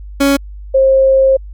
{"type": "tone pair in turn", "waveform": ["30% pulse", "sine"], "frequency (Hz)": [278.4, 533.5], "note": ["C#4", "C5"], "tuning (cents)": [8, 34], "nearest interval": "major seventh", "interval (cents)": 1126, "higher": "second", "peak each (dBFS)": -6, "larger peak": "neither", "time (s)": [[0.2, 0.37], [0.74, 1.37]], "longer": "second", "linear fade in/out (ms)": 10, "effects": ["added 50 Hz sine -27 dBFS peak until 1.53 s"]}